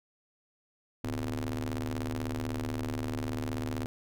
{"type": "ring-modulated tone", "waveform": "sawtooth", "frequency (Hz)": 76.1, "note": "D#2", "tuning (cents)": -38, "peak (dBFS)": -25, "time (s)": [1.04, 3.86], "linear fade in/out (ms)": 0, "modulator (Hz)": 180, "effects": []}